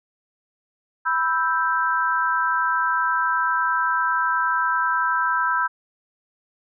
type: chord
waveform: sine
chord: E minor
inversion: second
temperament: equal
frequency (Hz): 987.8 / 1318.5 / 1568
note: B5 / E6 / G6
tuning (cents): 0 / 0 / 0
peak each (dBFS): -23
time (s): 1.05-5.68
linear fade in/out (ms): 20
effects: none